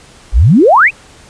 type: exponential sweep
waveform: sine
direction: up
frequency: 42.02 to 2764 Hz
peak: -3 dBFS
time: 0.32-0.91 s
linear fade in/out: 50 ms
effects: pink hiss -40 dBFS RMS until 1.29 s + resampled to 22050 Hz